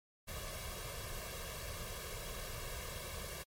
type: noise with comb filter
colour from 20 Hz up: pink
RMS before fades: -44 dBFS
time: 0.27-3.44 s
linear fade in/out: 20 ms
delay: 1.8 ms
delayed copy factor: +0.8
effects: MP3 64 kbps